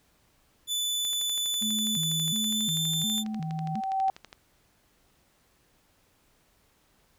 sawtooth tone with pitch glide, 3491 to 3548 Hz, A7 to A7, -14 to +14 cents, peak -24 dBFS, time 0.67-3.24 s, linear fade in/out 50 ms, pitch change +28 cents, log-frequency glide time 2.41-2.73 s
click train, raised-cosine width 0.2 ms, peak -26 dBFS, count 41, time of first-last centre 1.05-4.329 s, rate 12.2 Hz
sine tone with vibrato, 185.8 Hz, F#3, 7 cents sharp, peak -30 dBFS, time 1.61-3.81 s, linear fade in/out 20 ms, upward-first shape square, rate 1.4 Hz, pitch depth 260 cents each way
sine tone with exponential growth, 770 Hz, G5, 31 cents flat, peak -21 dBFS, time 2.76-4.1 s, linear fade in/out 1 ms, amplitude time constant 290 ms
effects pink hiss -66 dBFS RMS until 7.18 s

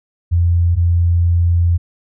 sine tone pair in turn, 86 / 86 Hz, F2 / F2, -26 / -26 cents, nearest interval unison, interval 0 cents, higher neither, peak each -10 dBFS, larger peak neither, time 0.31-0.76 / 0.76-1.78 s, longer second, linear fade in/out 20 ms, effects none

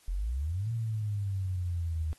sine exponential two-way sweep, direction up then down, 41.3 to 116.54 to 77.5 Hz, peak -29 dBFS, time 0.08-2.13 s, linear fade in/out 0 ms, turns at 0.71 s, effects white hiss -62 dBFS RMS until 2.18 s + AAC 32 kbps

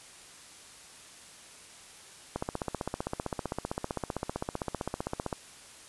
click train, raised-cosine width 1 ms, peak -17 dBFS, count 47, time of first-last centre 2.36-5.328 s, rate 15.5 Hz, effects white hiss -51 dBFS RMS until 5.88 s + resampled to 24000 Hz

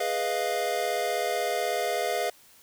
square chord, F half-diminished seventh, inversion first, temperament equal, 415.3 / 493.9 / 622.3 / 698.5 Hz, Ab4 / Cb5 / Eb5 / F5, 0 / 0 / 0 / 0 cents, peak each -34 / -33 / -33 / -30 dBFS, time 0-2.3 s, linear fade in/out 5 ms, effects white hiss -56 dBFS RMS until 2.62 s

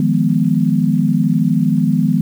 sine chord, F half-diminished seventh, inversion third, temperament equal, 155.56 / 174.61 / 207.7 / 246.9 Hz, Eb3 / F3 / Ab3 / Cb4, 0 / 0 / 0 / 0 cents, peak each -17 dBFS, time 0-2.21 s, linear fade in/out 2 ms, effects 7-bit

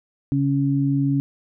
sine tone pair together, 138.9 / 277.8 Hz, C#3 / C#4, +4 / +4 cents, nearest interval octave, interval 1200 cents, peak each -20 dBFS, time 0.32-1.2 s, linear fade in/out 0 ms, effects none

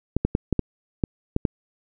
clicks, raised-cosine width 3 ms, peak -7 dBFS, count 8, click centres 0.166 / 0.25 / 0.351 / 0.527 / 0.593 / 1.038 / 1.364 / 1.452 s, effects none

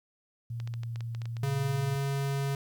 sine tone with pitch glide, 117.1 to 116.02 Hz, A#2 to A#2, +8 to -8 cents, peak -33 dBFS, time 0.5-1.96 s, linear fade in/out 5 ms, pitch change -16 cents, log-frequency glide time 0.61-0.96 s
clicks, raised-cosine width 0.2 ms, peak -28 dBFS, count 10, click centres 0.601 / 0.675 / 0.739 / 0.834 / 0.959 / 1.007 / 1.149 / 1.218 / 1.256 / 1.368 s
square tone, 138.6 Hz, C#3, in tune, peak -29 dBFS, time 1.43-2.55 s, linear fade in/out 2 ms
effects 11-bit

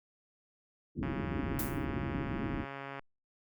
white low-pass noise, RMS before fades -36 dBFS, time 0.95-2.66 s, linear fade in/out 50 ms, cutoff 360 Hz, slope 48 dB/octave
click train, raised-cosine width 0.5 ms, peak -27 dBFS, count 272, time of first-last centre 1.03-2.994 s, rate 138 Hz
violet noise with exponential decay, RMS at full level -33 dBFS, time 1.59-1.86 s, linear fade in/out 2 ms, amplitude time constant 58 ms
effects Opus 48 kbps

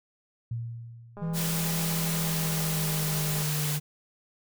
sine tone with exponential decay, 116.54 Hz, A#2, in tune, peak -28 dBFS, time 0.51-1.71 s, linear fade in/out 5 ms, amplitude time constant 260 ms
click train, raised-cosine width 1 ms, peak -30 dBFS, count 460, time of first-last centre 1.17-3.42 s, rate 204 Hz
triangle tone with pitch glide, 164.81 to 149.4 Hz, E3 to D3, 0 to +30 cents, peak -26 dBFS, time 1.21-3.8 s, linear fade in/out 20 ms, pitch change -170 cents, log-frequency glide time 2.09-3.69 s
white noise, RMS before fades -32 dBFS, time 1.33-3.8 s, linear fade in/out 50 ms
effects none

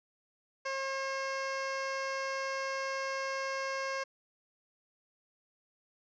15% pulse tone, 538 Hz, C5, 48 cents sharp, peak -27 dBFS, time 0.65-4.04 s, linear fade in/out 10 ms, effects resampled to 16000 Hz

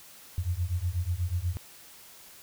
sine beating tone pair, 84.3 / 92.5 Hz, E2 / F#2, +39 / 0 cents, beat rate 8.2 Hz, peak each -30 / -30 dBFS, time 0.38-1.57 s, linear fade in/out 0 ms, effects white hiss -51 dBFS RMS until 2.42 s

